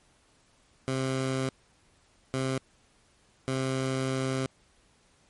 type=tone bursts at uneven times; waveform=15% pulse; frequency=132 Hz; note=C3; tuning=16 cents sharp; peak=-21 dBFS; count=3; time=0.88-1.49 / 2.34-2.58 / 3.48-4.46 s; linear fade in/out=0 ms; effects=pink hiss -64 dBFS RMS until 5.29 s + MP3 48 kbps